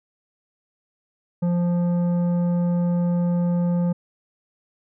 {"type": "tone with tanh clipping", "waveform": "sine", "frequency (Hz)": 174.61, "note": "F3", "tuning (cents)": 0, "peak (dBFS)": -20, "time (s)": [1.42, 3.93], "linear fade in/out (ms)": 10, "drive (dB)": 10, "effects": []}